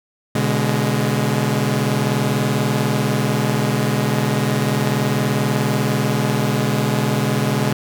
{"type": "chord", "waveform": "sawtooth", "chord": "G# diminished", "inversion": "first", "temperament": "equal with one note detuned", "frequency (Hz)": [123.47, 143.81, 207.7], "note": ["B2", "D3", "G#3"], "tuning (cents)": [0, -36, 0], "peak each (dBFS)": -17, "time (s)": [0.35, 7.73], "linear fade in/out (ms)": 5, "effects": []}